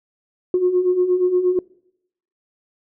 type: beating tone pair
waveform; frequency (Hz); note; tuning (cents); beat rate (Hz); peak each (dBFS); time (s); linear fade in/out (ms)
sine; 356.1 / 364.6; F4 / F#4; +34 / -25; 8.5; -21 / -15; 0.54-1.59; 2
effects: noise-tail reverb RT60 0.8 s tail -24 dB re dry + tanh soft clip ceiling -8 dBFS